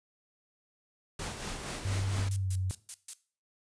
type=noise with tremolo; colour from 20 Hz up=pink; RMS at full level=-37 dBFS; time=1.19-2.29 s; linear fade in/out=5 ms; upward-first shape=sine; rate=4.3 Hz; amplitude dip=45%
type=tone with pitch glide; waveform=sine; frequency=97.4 to 93.54 Hz; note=G2 to F#2; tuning=-11 to +19 cents; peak=-29 dBFS; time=1.85-2.71 s; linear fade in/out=0 ms; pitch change=-70 cents; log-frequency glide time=2.38-2.5 s
type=noise bursts; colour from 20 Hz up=violet; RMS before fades=-35 dBFS; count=5; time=2.31-3.135 s; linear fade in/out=2 ms; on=53 ms; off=140 ms
effects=noise-tail reverb RT60 0.4 s tail -18 dB re dry + resampled to 22050 Hz